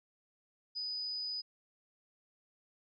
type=tone; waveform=sine; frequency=4978 Hz; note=D#8; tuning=in tune; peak=-36 dBFS; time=0.75-1.42 s; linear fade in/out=20 ms; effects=none